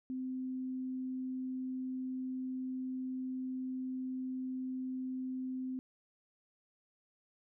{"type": "tone", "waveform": "sine", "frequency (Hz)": 258, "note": "C4", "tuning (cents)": -24, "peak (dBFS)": -36, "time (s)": [0.1, 5.79], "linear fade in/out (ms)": 0, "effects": []}